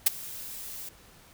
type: noise with ADSR envelope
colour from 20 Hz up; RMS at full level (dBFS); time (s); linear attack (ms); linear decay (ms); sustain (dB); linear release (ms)
blue; -17; 0.06-0.89; 9; 16; -23; 5
effects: pink hiss -55 dBFS RMS until 1.33 s